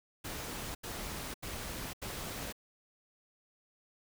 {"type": "noise bursts", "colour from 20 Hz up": "pink", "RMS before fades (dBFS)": -41, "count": 4, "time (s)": [0.24, 2.526], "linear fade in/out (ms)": 10, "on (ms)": 510, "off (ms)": 82, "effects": []}